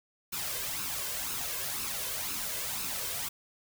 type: noise with flanger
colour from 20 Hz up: white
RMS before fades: -35 dBFS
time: 0.32-3.29 s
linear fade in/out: 10 ms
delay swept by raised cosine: 0.75 to 1.95 ms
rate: 2 Hz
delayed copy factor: +0.6
effects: none